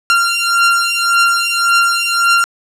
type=beating tone pair; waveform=sawtooth; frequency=1383 / 1384.8 Hz; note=F6 / F6; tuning=-17 / -15 cents; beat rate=1.8 Hz; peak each=-10 dBFS; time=0.1-2.44 s; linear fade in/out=0 ms; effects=low-pass 10000 Hz 12 dB/octave + 7-bit